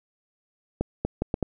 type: accelerating click train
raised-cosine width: 2 ms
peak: -11 dBFS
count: 5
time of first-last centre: 0.81-1.427 s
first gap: 240 ms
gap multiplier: 0.71
effects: none